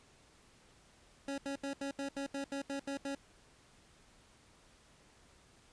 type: tone bursts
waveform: 25% pulse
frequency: 277.2 Hz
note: C#4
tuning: in tune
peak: -33 dBFS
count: 11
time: 1.28-3.149 s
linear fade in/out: 2 ms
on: 99 ms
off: 78 ms
effects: pink hiss -64 dBFS RMS until 5.72 s + resampled to 22050 Hz